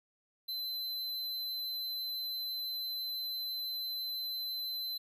square tone, 4053 Hz, B7, 44 cents sharp, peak -36 dBFS, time 0.48-4.98 s, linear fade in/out 10 ms, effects none

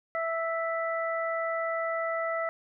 harmonic tone, 659.3 Hz, E5, in tune, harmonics 1 / 2 / 3, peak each -30 / -33 / -35 dBFS, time 0.15-2.49 s, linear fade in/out 0 ms, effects none

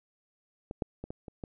clicks, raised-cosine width 2 ms, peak -24 / -16 / -25 / -25 / -29 / -25 dBFS, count 6, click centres 0.711 / 0.822 / 1.04 / 1.105 / 1.282 / 1.438 s, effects none

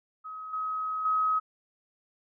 sine tone with level steps, 1271 Hz, D#6, 36 cents sharp, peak -37 / -29 / -23 dBFS, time 0.24-1.4 s, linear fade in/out 20 ms, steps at 0.53 / 1.05 s, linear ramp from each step 5 ms, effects none

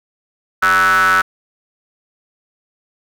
square ring-modulated tone, 90.3 Hz, F#2, 42 cents flat, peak -8 dBFS, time 0.62-1.22 s, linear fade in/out 10 ms, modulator 1400 Hz, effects none

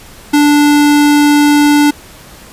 square tone, 292.9 Hz, D4, 5 cents flat, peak -6 dBFS, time 0.33-1.91 s, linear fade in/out 10 ms, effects pink hiss -36 dBFS RMS until 2.52 s + resampled to 32000 Hz

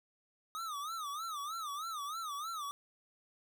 square tone with vibrato, 1237 Hz, D#6, 10 cents flat, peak -39 dBFS, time 0.55-2.71 s, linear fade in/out 0 ms, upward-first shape sine, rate 3.2 Hz, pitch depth 160 cents each way, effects 12-bit

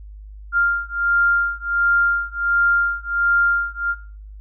sine beating tone pair, 1396.9 / 1398.3 Hz, F6 / F6, 0 / +2 cents, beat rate 1.4 Hz, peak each -19 / -20 dBFS, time 0.52-3.95 s, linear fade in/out 50 ms, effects noise-tail reverb RT60 0.5 s tail -18 dB re dry + added 51 Hz sine -35 dBFS peak until 4.4 s

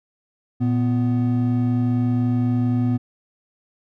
triangle tone pair together, 117.25 / 247.8 Hz, A#2 / B3, +11 / +6 cents, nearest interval octave + minor second, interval 1295 cents, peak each -18 dBFS, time 0.6-2.98 s, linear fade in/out 20 ms, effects none

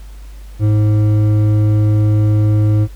triangle tone with hard clipping, 106 Hz, G#2, 36 cents sharp, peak -11 dBFS, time 0.59-2.88 s, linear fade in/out 50 ms, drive 12 dB, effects added 50 Hz sine -30 dBFS peak until 2.95 s + pink hiss -47 dBFS RMS until 2.95 s

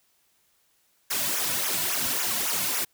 white noise with flanger, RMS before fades -27 dBFS, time 1.1-2.85 s, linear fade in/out 10 ms, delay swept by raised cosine 0.22 to 2.52 ms, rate 3.6 Hz, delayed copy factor -0.9, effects white hiss -67 dBFS RMS until 2.93 s

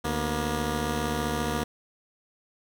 10% pulse tone pair together, 74.84 / 238.3 Hz, D2 / A#3, +33 / +38 cents, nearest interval octave + minor sixth, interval 2005 cents, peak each -21 dBFS, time 0.04-1.64 s, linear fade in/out 10 ms, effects none

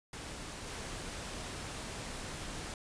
pink noise with level steps, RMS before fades -44 / -42 dBFS, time 0.13-2.74 s, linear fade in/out 2 ms, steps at 0.66 s, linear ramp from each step 5 ms, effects resampled to 22050 Hz

